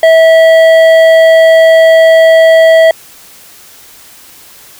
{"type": "tone with hard clipping", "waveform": "sine", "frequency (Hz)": 650, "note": "E5", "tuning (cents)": -24, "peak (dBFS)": -3, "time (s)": [0.03, 2.91], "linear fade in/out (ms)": 2, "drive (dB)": 9, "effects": ["white hiss -36 dBFS RMS until 4.79 s"]}